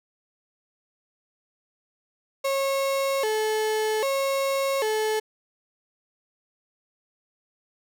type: tone with vibrato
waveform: 35% pulse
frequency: 486.1 Hz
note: B4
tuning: 28 cents flat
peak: -21 dBFS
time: 2.44-5.2 s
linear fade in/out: 10 ms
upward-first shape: square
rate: 0.63 Hz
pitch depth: 200 cents each way
effects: none